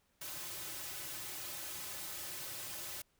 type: noise with comb filter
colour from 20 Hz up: white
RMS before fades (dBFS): -44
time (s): 0.21-3.02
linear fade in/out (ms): 5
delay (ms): 4.3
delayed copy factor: -0.85
effects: pink hiss -75 dBFS RMS until 3.19 s